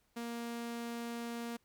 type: tone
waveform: sawtooth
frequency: 234.7 Hz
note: A#3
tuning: 12 cents sharp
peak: -35 dBFS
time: 0.16-1.57 s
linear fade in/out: 10 ms
effects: pink hiss -75 dBFS RMS until 1.64 s